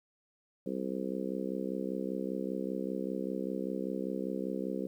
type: harmonic tone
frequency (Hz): 65.1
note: C2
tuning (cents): -8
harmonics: 3 / 4 / 5 / 6 / 7 / 8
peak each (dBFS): -38 / -39 / -40 / -41 / -41 / -42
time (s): 0.66-4.87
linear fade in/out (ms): 5
effects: 11-bit